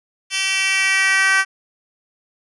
10% pulse tone with high-pass filter sweep, 385.2 Hz, G4, 30 cents flat, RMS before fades -17 dBFS, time 0.3-1.45 s, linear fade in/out 50 ms, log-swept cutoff 3200 to 1500 Hz, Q 2.4, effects resampled to 24000 Hz

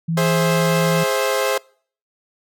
sine tone, 164.81 Hz, E3, in tune, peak -18 dBFS, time 0.08-1.04 s, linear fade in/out 10 ms
sawtooth chord, Ab augmented, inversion none, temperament equal with one note detuned, 415.3 / 526.6 / 659.3 Hz, Ab4 / C5 / E5, 0 / +11 / 0 cents, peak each -19 / -16 / -21 dBFS, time 0.17-1.58 s, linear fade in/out 5 ms
effects noise-tail reverb RT60 0.5 s tail -25 dB re dry

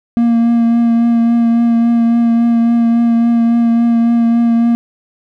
triangle tone with vibrato, 233.1 Hz, A#3, in tune, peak -6 dBFS, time 0.17-4.75 s, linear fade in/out 0 ms, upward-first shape triangle, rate 3.6 Hz, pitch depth 19 cents each way, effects none

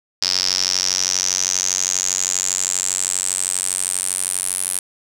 sawtooth tone with band-pass filter sweep, 92.5 Hz, F#2, in tune, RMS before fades -21 dBFS, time 0.22-4.79 s, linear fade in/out 0 ms, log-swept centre 5100 to 10000 Hz, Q 8.6, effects none

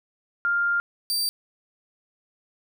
sine / sawtooth tone pair in turn, 1400 / 4668 Hz, F6 / D8, +4 / -11 cents, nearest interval octave + major sixth, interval 2085 cents, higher second, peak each -20 dBFS, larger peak neither, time 0.45-0.8 / 1.1-1.29 s, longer first, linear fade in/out 0 ms, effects none

